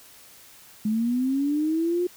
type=linear sweep; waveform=sine; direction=up; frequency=210 to 360.3 Hz; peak=-21 dBFS; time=0.85-2.07 s; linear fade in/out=5 ms; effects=white hiss -50 dBFS RMS until 2.16 s